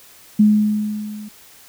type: tone with level ramp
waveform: sine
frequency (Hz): 211.2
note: G#3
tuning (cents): +29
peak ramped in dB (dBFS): -7 to -31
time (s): 0.39-1.29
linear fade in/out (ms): 10
effects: white hiss -46 dBFS RMS until 1.68 s